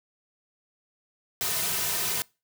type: noise with comb filter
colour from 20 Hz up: white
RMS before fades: -28 dBFS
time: 1.41-2.22 s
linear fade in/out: 0 ms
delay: 3.6 ms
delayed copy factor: -1
effects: noise-tail reverb RT60 0.3 s tail -25 dB re dry